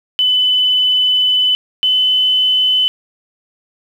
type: tone pair in turn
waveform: sine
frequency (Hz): 3007 / 3022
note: F#7 / F#7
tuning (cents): +27 / +36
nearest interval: unison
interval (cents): 9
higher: second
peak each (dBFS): -10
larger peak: neither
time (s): 0.19-1.55 / 1.83-2.88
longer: first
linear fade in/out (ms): 0
effects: 7-bit